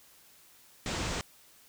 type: low-pass noise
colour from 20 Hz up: pink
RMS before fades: -34 dBFS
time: 0.86-1.21 s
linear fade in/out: 0 ms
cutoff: 8200 Hz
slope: 48 dB/octave
effects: white hiss -59 dBFS RMS until 1.68 s